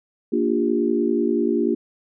sine chord, G minor seventh, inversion first, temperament equal with one note detuned, 233.1 / 293.7 / 349.2 / 399.5 Hz, Bb3 / D4 / F4 / G4, 0 / 0 / 0 / +33 cents, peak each -23 / -24 / -22 / -24 dBFS, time 0.32-1.75 s, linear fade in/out 10 ms, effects none

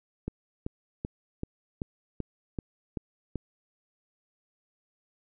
click train, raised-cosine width 3 ms, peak -19 dBFS, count 9, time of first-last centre 0.28-3.357 s, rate 2.6 Hz, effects none

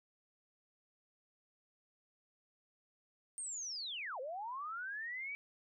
sine linear two-way sweep, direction down then up, 8800 to 491.5 to 2317 Hz, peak -40 dBFS, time 3.38-5.35 s, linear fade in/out 0 ms, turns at 4.2 s, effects none

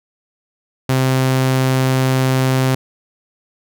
sawtooth tone, 130.81 Hz, C3, in tune, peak -9 dBFS, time 0.89-2.75 s, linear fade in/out 5 ms, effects none

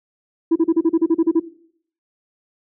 sine tone bursts, 329.6 Hz, E4, in tune, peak -9 dBFS, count 11, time 0.51-1.399 s, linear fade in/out 10 ms, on 49 ms, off 35 ms, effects noise-tail reverb RT60 0.6 s tail -17 dB re dry + tanh soft clip ceiling -10 dBFS

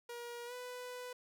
sawtooth tone with pitch glide, 476.5 to 496.7 Hz, A#4 to B4, +38 to +10 cents, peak -40 dBFS, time 0.09-1.13 s, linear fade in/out 5 ms, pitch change +72 cents, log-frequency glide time 0.46-0.53 s, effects none

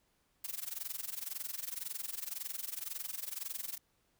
blue noise with amplitude modulation, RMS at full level -38 dBFS, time 0.44-3.78 s, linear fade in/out 5 ms, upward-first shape sine, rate 21.9 Hz, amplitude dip 90%, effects pink hiss -75 dBFS RMS until 4.19 s

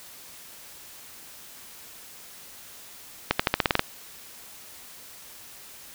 accelerating click train, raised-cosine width 0.3 ms, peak -3 dBFS, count 9, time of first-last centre 3.31-3.794 s, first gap 85 ms, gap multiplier 0.9, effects white hiss -46 dBFS RMS until 5.94 s

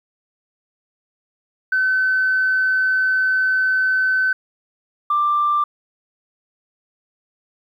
sine tone pair in turn, 1522 / 1181.9 Hz, F#6 / D6, +48 / +11 cents, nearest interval major third, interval 437 cents, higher first, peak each -14 dBFS, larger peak neither, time 1.72-4.33 / 5.1-5.64 s, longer first, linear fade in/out 5 ms, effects tanh soft clip ceiling -10 dBFS + 9-bit

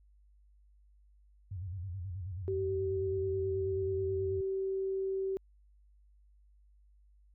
sine tone with vibrato, 91.7 Hz, F#2, 15 cents flat, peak -37 dBFS, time 1.51-4.41 s, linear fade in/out 5 ms, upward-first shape square, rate 9.3 Hz, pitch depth 120 cents each way
sine tone, 384.8 Hz, G4, 32 cents flat, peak -31 dBFS, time 2.48-5.37 s, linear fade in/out 0 ms
effects added 50 Hz sine -60 dBFS peak until 7.34 s

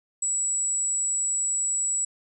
sine tone, 7830 Hz, B8, 16 cents flat, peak -23 dBFS, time 0.22-2.05 s, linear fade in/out 5 ms, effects none

